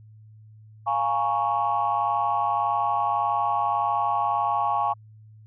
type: chord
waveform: sine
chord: Bb minor seventh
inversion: second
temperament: equal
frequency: 698.5 / 830.6 / 932.3 / 1108.7 Hz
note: F5 / Ab5 / Bb5 / Db6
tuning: 0 / 0 / 0 / 0 cents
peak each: -28 / -24 / -30 / -25 dBFS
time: 0.86-4.94 s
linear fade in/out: 20 ms
effects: tanh soft clip ceiling -13 dBFS + added 108 Hz sine -46 dBFS peak until 5.46 s